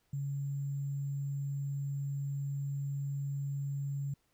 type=tone with sample-and-hold; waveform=sine; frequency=140.2 Hz; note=C#3; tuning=20 cents sharp; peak=-33 dBFS; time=0.13-4.14 s; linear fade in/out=5 ms; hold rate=7350 Hz; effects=pink hiss -75 dBFS RMS until 4.33 s